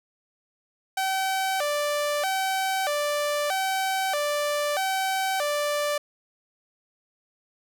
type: tone with vibrato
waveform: sawtooth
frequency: 671 Hz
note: E5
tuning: 31 cents sharp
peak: -20 dBFS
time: 0.97-5.98 s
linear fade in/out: 5 ms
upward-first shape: square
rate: 0.79 Hz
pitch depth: 230 cents each way
effects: none